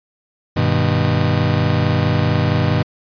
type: chord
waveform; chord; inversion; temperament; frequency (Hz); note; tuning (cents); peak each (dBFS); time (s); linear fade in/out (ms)
35% pulse; G augmented; none; just; 98 / 122.5 / 153.12; G2 / B2 / D#3; 0 / -14 / -27; -17; 0.56-2.83; 10
effects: resampled to 11025 Hz